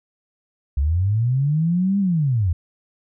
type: linear two-way sweep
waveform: sine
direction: up then down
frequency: 65 to 202.7 to 79 Hz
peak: -16 dBFS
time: 0.77-2.53 s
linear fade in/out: 5 ms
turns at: 1.99 s
effects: none